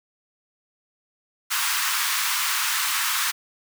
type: high-pass noise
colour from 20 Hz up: pink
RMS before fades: -24 dBFS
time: 1.5-3.32 s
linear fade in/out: 20 ms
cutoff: 1000 Hz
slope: 48 dB/octave
effects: none